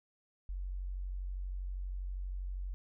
sine tone, 46.25 Hz, F#1, in tune, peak -36 dBFS, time 0.49-2.74 s, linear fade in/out 0 ms, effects none

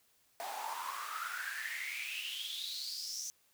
pink noise with high-pass filter sweep, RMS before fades -41 dBFS, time 0.4-3.3 s, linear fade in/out 0 ms, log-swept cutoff 730 to 6100 Hz, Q 9.4, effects white hiss -71 dBFS RMS until 3.53 s

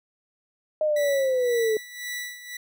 sine linear sweep, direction down, 622.3 to 427.7 Hz, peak -20 dBFS, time 0.81-1.77 s, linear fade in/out 2 ms
sawtooth tone with tremolo, 1962 Hz, B6, 12 cents flat, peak -26 dBFS, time 0.96-2.57 s, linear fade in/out 5 ms, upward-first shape sine, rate 1.9 Hz, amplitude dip 75%
effects none

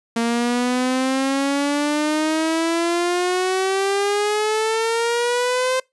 sawtooth exponential sweep, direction up, 230 to 520 Hz, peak -14 dBFS, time 0.16-5.8 s, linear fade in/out 5 ms, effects noise-tail reverb RT60 0.2 s tail -25 dB re dry + resampled to 24000 Hz

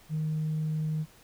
sine tone, 155.56 Hz, D#3, in tune, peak -26 dBFS, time 0.09-1.06 s, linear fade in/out 50 ms, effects tanh soft clip ceiling -24 dBFS + pink hiss -57 dBFS RMS until 1.23 s

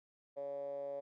10% pulse tone with band-pass filter, 140.6 Hz, C#3, 25 cents sharp, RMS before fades -42 dBFS, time 0.36-1.01 s, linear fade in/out 20 ms, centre 560 Hz, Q 9, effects none

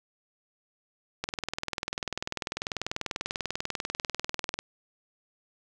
click train, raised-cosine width 0.2 ms, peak -13 dBFS, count 69, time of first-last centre 1.24-4.59 s, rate 20.3 Hz, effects none

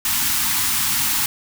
white band-stop noise, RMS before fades -20 dBFS, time 0.05-1.26 s, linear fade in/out 2 ms, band 320 to 790 Hz, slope 96 dB/octave, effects none

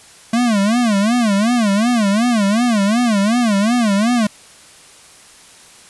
square tone with vibrato, 220 Hz, A3, in tune, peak -13 dBFS, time 0.33-4.27 s, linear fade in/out 5 ms, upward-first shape sine, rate 2.7 Hz, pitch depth 200 cents each way, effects white hiss -43 dBFS RMS until 5.89 s + resampled to 24000 Hz

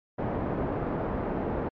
white low-pass noise, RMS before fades -30 dBFS, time 0.18-1.69 s, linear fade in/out 10 ms, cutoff 570 Hz, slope 12 dB/octave, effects low-pass 2000 Hz 12 dB/octave + MP3 48 kbps

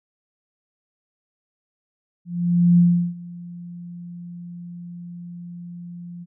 sine tone with ADSR envelope, 174 Hz, F3, 6 cents flat, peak -10 dBFS, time 2.25-6.26 s, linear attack 530 ms, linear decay 360 ms, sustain -23 dB, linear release 36 ms, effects none

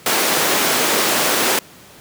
pink high-pass noise, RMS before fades -17 dBFS, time 0.06-1.59 s, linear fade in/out 2 ms, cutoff 320 Hz, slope 12 dB/octave, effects pink hiss -43 dBFS RMS until 2 s + high-pass 100 Hz 12 dB/octave

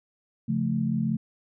sine chord, Db augmented, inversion none, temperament equal, 138.59 / 174.61 / 220 Hz, Db3 / F3 / A3, 0 / 0 / 0 cents, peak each -29 / -29 / -26 dBFS, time 0.48-1.17 s, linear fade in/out 10 ms, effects none

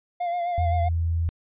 triangle tone with vibrato, 698.5 Hz, F5, in tune, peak -22 dBFS, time 0.2-0.89 s, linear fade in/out 10 ms, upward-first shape sine, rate 7.7 Hz, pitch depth 37 cents each way
sine tone, 83.2 Hz, E2, 17 cents sharp, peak -21 dBFS, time 0.58-1.29 s, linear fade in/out 0 ms
effects resampled to 8000 Hz

